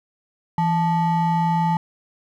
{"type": "ring-modulated tone", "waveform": "triangle", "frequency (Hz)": 520, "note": "C5", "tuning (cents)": -11, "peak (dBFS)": -12, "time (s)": [0.58, 1.77], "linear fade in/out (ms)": 2, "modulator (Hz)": 353, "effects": []}